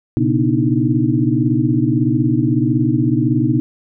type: tone cluster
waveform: sine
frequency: 119.4 / 135.6 / 244.5 / 297.1 / 318.7 Hz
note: A#2 / C#3 / B3 / D4 / D#4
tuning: +42 / -38 / -17 / +20 / +42 cents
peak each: -19 dBFS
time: 0.17-3.6 s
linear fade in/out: 0 ms
effects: none